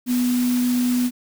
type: tone in noise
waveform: sine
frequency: 246.9 Hz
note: B3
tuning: in tune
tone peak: -17 dBFS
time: 0.06-1.11 s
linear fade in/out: 50 ms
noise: white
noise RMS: -32 dBFS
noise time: 0.06-1.11 s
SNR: +12 dB
effects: none